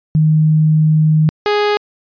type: tone pair in turn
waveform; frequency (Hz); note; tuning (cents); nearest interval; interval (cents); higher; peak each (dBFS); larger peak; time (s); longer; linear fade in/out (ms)
sine / sawtooth; 155.56 / 415.3; D#3 / G#4; 0 / 0; octave + perfect fourth; 1700; second; -8; neither; 0.15-1.29 / 1.46-1.77; first; 0
effects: resampled to 11025 Hz